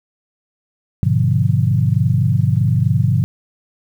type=chord; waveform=sine; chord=G# diminished seventh; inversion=none; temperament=equal with one note detuned; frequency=102.22 / 123.47 / 146.83 / 174.61 Hz; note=G#2 / B2 / D3 / F3; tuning=-27 / 0 / 0 / 0 cents; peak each=-17 / -16 / -18 / -21 dBFS; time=1.03-3.24 s; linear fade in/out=0 ms; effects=8-bit